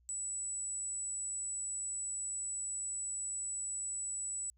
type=tone; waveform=sine; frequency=7902 Hz; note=B8; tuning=in tune; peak=-35 dBFS; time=0.09-4.5 s; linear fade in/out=0 ms; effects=tanh soft clip ceiling -33 dBFS + added 60 Hz sine -65 dBFS peak until 4.57 s